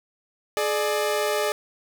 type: tone pair together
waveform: sawtooth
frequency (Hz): 422.9 / 596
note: G#4 / D5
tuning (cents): +31 / +25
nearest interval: tritone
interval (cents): 594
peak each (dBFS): -21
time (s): 0.57-1.52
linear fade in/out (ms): 0
effects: none